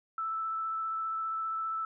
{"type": "tone with vibrato", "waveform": "sine", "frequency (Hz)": 1318.5, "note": "E6", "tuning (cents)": 0, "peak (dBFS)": -31, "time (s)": [0.18, 1.85], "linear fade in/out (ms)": 2, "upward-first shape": "sine", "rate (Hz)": 15, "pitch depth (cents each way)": 10, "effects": []}